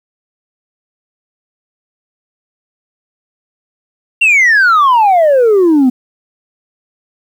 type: exponential sweep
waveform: sine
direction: down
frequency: 2795 to 244.7 Hz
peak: -3 dBFS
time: 4.21-5.9 s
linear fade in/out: 10 ms
effects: tanh soft clip ceiling -4 dBFS + 7-bit